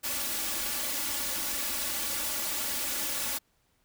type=noise with comb filter; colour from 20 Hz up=white; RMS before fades=-32 dBFS; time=0.03-3.39 s; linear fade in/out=20 ms; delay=3.5 ms; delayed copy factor=+0.95; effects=pink hiss -71 dBFS RMS until 3.84 s